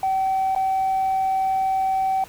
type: tone with dropouts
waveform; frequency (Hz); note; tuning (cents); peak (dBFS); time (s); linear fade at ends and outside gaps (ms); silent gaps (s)
sine; 766; G5; -40; -17; 0.03-2.24; 2; 0.55-0.561
effects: tanh soft clip ceiling -16 dBFS + pink hiss -45 dBFS RMS until 2.28 s